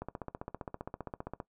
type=click train; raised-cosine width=1 ms; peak=-24 dBFS; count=22; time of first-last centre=0.02-1.402 s; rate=15.2 Hz; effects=noise-tail reverb RT60 0.1 s tail -18 dB re dry